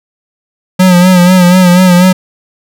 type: tone with vibrato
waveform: square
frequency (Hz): 180.9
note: F#3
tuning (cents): -39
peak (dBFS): -3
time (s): 0.79-2.13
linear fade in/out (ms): 10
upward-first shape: sine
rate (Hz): 4.1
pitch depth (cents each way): 52
effects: none